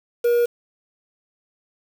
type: tone with quantisation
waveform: triangle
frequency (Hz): 476.8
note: A#4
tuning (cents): +39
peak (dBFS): -13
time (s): 0.24-0.46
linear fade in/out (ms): 10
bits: 6
effects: none